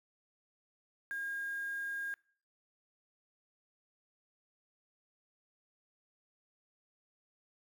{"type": "tone with quantisation", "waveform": "sine", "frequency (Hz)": 1621, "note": "G#6", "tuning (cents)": -42, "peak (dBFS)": -36, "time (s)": [1.11, 2.14], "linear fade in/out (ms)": 0, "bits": 9, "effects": ["noise-tail reverb RT60 0.5 s tail -25 dB re dry"]}